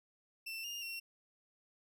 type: tone with pitch steps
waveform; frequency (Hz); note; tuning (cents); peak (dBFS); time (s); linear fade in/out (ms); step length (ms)
30% pulse; 2678 / 2822 / 2727; E7 / F7 / F7; +27 / +17 / -42; -38; 0.46-1; 10; 180
effects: none